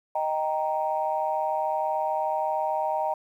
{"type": "chord", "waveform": "sine", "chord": "Eb major", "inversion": "none", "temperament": "equal", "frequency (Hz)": [622.3, 784, 932.3], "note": ["Eb5", "G5", "Bb5"], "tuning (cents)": [0, 0, 0], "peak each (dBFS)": -28, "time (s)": [0.15, 3.14], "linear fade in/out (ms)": 5, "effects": ["tanh soft clip ceiling -14 dBFS", "10-bit"]}